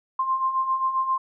sine beating tone pair, 1046.5 / 1054 Hz, C6 / C6, 0 / +12 cents, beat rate 7.5 Hz, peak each -29 / -22 dBFS, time 0.19-1.18 s, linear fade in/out 5 ms, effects none

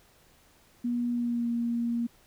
sine tone with pitch glide, 240.7 to 235.3 Hz, B3 to A#3, -44 to +16 cents, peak -26 dBFS, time 0.84-2.07 s, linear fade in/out 10 ms, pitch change -40 cents, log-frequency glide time 1.12-1.49 s, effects pink hiss -61 dBFS RMS until 2.26 s

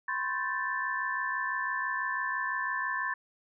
sine tone cluster, 1012 / 1078 / 1559 / 1757 Hz, B5 / C#6 / G6 / A6, +42 / -49 / -10 / -3 cents, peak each -36 / -36 / -39 / -32 dBFS, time 0.08-3.14 s, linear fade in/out 5 ms, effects none

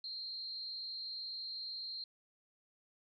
sine tone with amplitude modulation, 4186 Hz, C8, in tune, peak -38 dBFS, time 0.04-2.04 s, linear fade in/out 2 ms, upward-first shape sine, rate 254 Hz, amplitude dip 60%, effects none

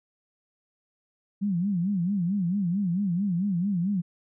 sine tone with vibrato, 186.7 Hz, F#3, 16 cents sharp, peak -23 dBFS, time 1.41-4.02 s, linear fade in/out 20 ms, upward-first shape sine, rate 4.5 Hz, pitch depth 180 cents each way, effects none

